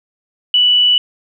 sine tone, 2960 Hz, F#7, in tune, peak -8 dBFS, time 0.54-0.98 s, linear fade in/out 2 ms, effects none

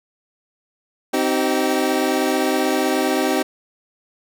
25% pulse chord, C minor, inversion none, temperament equal with one note detuned, 261.6 / 311.1 / 384.6 Hz, C4 / Eb4 / G4, 0 / 0 / -33 cents, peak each -18 dBFS, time 1.13-3.43 s, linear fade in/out 10 ms, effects none

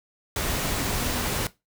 sine tone in noise, 241.9 Hz, B3, 36 cents flat, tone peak -36 dBFS, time 1.02-1.26 s, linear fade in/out 2 ms, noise pink, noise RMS -27 dBFS, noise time 0.36-1.47 s, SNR -12 dB, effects noise-tail reverb RT60 0.2 s tail -17 dB re dry

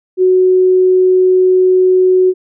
sine tone, 370 Hz, F#4, in tune, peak -6 dBFS, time 0.17-2.34 s, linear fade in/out 50 ms, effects none

